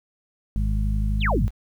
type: harmonic tone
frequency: 51.91 Hz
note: G#1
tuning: in tune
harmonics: 1 / 2 / 3 / 4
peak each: -21 / -28 / -33 / -31 dBFS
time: 0.56-1.48 s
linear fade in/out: 0 ms
type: exponential sweep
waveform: sine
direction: down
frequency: 4320 to 38.46 Hz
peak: -21 dBFS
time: 1.2-1.51 s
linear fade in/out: 50 ms
effects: 9-bit